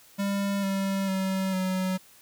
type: tone with pitch steps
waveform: square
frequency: 199 / 194.79 / 190.67 / 186.64 Hz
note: G3 / G3 / G3 / F#3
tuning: +26 / -11 / -48 / +15 cents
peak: -26 dBFS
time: 0.18-1.98 s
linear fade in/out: 20 ms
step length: 450 ms
effects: white hiss -55 dBFS RMS until 2.21 s